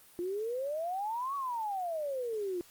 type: exponential two-way sweep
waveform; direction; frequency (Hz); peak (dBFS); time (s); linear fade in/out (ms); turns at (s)
sine; up then down; 342.4 to 1141 to 342.4; -32; 0.19-2.61; 0; 1.35
effects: white hiss -58 dBFS RMS until 2.7 s + Opus 32 kbps